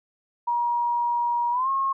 sine tone with pitch glide, 953 to 1082.1 Hz, A#5 to C#6, +38 to -42 cents, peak -21 dBFS, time 0.47-1.93 s, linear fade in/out 10 ms, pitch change +220 cents, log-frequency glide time 1.51-1.69 s, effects none

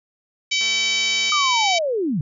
harmonic tone, 765 Hz, G5, 42 cents flat, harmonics 3 / 4 / 5 / 6 / 7 / 8 / 9, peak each -22 / -24 / -26 / -28 / -29 / -30 / -31 dBFS, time 0.51-1.79 s, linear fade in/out 10 ms
click train, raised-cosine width 0.2 ms, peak -20 dBFS, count 153, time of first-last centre 0.61-1.298 s, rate 221 Hz
sine linear sweep, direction down, 1237 to 130.81 Hz, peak -19 dBFS, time 1.32-2.21 s, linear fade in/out 2 ms
effects none

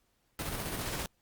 pink noise with tremolo, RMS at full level -35 dBFS, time 0.39-1.06 s, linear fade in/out 2 ms, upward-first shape square, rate 15 Hz, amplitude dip 30%, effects pink hiss -74 dBFS RMS until 1.21 s + Opus 48 kbps

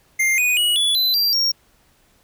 square tone with pitch steps, 2107 / 2477 / 2912 / 3423 / 4024 / 4730 / 5560 Hz, C7 / D#7 / F#7 / A7 / B7 / D8 / F8, +12 / -8 / -28 / -48 / +32 / +12 / -9 cents, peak -16 dBFS, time 0.19-1.52 s, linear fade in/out 10 ms, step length 190 ms, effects pink hiss -58 dBFS RMS until 2.23 s

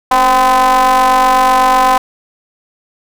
square ring-modulated tone, 125 Hz, B2, 21 cents sharp, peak -5 dBFS, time 0.11-1.98 s, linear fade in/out 5 ms, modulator 899 Hz, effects none

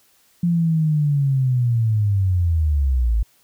sine linear sweep, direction down, 174.61 to 52 Hz, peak -15 dBFS, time 0.43-3.23 s, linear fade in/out 5 ms, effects white hiss -58 dBFS RMS until 3.43 s

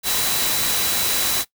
sine tone in noise, 3951 Hz, B7, in tune, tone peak -27 dBFS, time 0.03-1.45 s, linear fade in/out 50 ms, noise white, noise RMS -21 dBFS, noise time 0.03-1.45 s, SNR -9 dB, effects noise-tail reverb RT60 0.1 s tail -19 dB re dry

